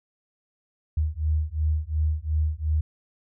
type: beating tone pair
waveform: sine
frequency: 76 / 78.8 Hz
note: D#2 / D#2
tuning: -40 / +23 cents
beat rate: 2.8 Hz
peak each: -25 dBFS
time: 0.97-2.81 s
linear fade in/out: 5 ms
effects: none